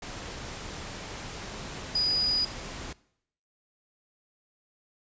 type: tone in noise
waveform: sine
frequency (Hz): 4928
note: D#8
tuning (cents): -17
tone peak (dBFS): -23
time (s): 1.95-2.45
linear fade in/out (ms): 5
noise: pink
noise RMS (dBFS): -39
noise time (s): 0.02-2.93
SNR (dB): +13
effects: noise-tail reverb RT60 0.7 s tail -21 dB re dry + resampled to 16000 Hz